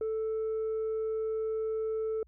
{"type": "tone with tanh clipping", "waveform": "sine", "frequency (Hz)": 440, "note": "A4", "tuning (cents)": 0, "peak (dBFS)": -30, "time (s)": [0.01, 2.23], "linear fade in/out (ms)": 2, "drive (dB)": 1, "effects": ["added 60 Hz sine -58 dBFS peak until 2.27 s"]}